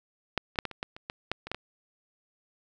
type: clicks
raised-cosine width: 0.3 ms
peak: -10 / -30 / -7 / -16 / -25 / -16 / -27 / -18 / -12 / -23 / -15 / -19 dBFS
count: 12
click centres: 0.377 / 0.558 / 0.588 / 0.653 / 0.713 / 0.829 / 0.965 / 1.099 / 1.316 / 1.47 / 1.516 / 1.546 s
effects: none